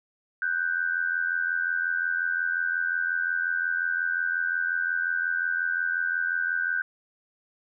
sine tone pair together, 1483.4 / 1569 Hz, F#6 / G6, +4 / +1 cents, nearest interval minor second, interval 97 cents, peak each -27 dBFS, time 0.42-6.82 s, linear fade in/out 2 ms, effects none

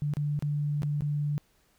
sine tone with dropouts, 146.83 Hz, D3, in tune, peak -26 dBFS, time 0.02-1.38 s, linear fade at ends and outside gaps 0 ms, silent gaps 0.137-0.169 / 0.391-0.424 / 0.821-0.832 / 1.008-1.021 s, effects pink hiss -67 dBFS RMS until 1.78 s

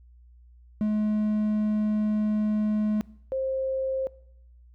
triangle / sine tone pair in turn, 212.6 / 529.3 Hz, G#3 / C5, +41 / +20 cents, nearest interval octave + major third, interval 1579 cents, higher second, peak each -20 / -25 dBFS, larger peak first, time 0.81-3.01 / 3.32-4.07 s, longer first, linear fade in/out 0 ms, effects noise-tail reverb RT60 0.7 s tail -22 dB re dry + added 60 Hz sine -50 dBFS peak until 4.74 s

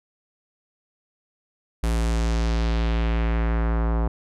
square tone with low-pass filter sweep, 56.6 Hz, A1, 50 cents sharp, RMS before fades -22 dBFS, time 1.83-4.08 s, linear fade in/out 5 ms, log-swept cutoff 11000 to 990 Hz, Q 1.4, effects none

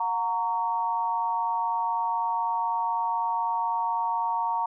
sine tone with amplitude modulation, 924 Hz, A#5, 16 cents flat, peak -20 dBFS, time 0-4.66 s, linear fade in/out 5 ms, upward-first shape sine, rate 200 Hz, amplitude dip 85%, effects none

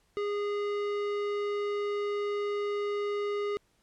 sine tone with tanh clipping, 410.6 Hz, G#4, 20 cents flat, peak -31 dBFS, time 0.17-3.57 s, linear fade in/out 0 ms, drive 16 dB, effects pink hiss -70 dBFS RMS until 3.82 s + low-pass 11000 Hz 12 dB/octave

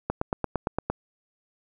click train, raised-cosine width 1 ms, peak -11 dBFS, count 8, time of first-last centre 0.1-0.9 s, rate 8.75 Hz, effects none

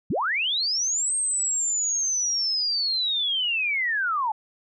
sine linear two-way sweep, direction up then down, 103.83 to 8490 to 828 Hz, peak -22 dBFS, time 0.1-4.32 s, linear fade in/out 5 ms, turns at 1.15 s, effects none

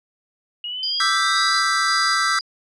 sine exponential sweep, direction up, 2871 to 4063 Hz, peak -26 dBFS, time 0.64-1.59 s, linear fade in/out 2 ms
sine tone with tremolo, 4866 Hz, D#8, 39 cents flat, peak -22 dBFS, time 0.83-2.41 s, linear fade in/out 2 ms, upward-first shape square, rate 1.9 Hz, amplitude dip 40%
square chord, E minor seventh, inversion third, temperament equal, 1174.7 / 1318.5 / 1568 / 1975.5 Hz, D6 / E6 / G6 / B6, 0 / 0 / 0 / 0 cents, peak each -27 / -22 / -24 / -26 dBFS, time 1-2.39 s, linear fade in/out 2 ms
effects resampled to 22050 Hz

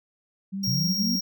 sine tone with vibrato, 189 Hz, F#3, 37 cents sharp, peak -28 dBFS, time 0.52-1.2 s, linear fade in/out 20 ms, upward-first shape sine, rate 3.1 Hz, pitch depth 72 cents each way
square tone, 5588 Hz, F8, in tune, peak -26 dBFS, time 0.63-1.21 s, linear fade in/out 10 ms
sine linear sweep, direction up, 118.3 to 246.9 Hz, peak -25 dBFS, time 0.67-1.16 s, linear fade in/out 5 ms
effects none

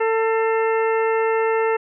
harmonic tone with a mistuned harmonic, 447.5 Hz, A4, 29 cents sharp, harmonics 1 / 2 / 3 / 4 / 5 / 6, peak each -18 / -24 / -28 / -30 / -32 / -34 dBFS, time 0-1.77 s, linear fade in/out 10 ms, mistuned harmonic 5, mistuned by -98 cents, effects none

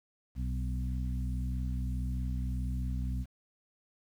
harmonic tone with a mistuned harmonic, 63.2 Hz, B1, 41 cents sharp, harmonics 1 / 2 / 3 / 4, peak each -32 / -38 / -42 / -44 dBFS, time 0.35-3.26 s, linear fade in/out 50 ms, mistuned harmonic 2, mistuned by -21 cents, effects 10-bit

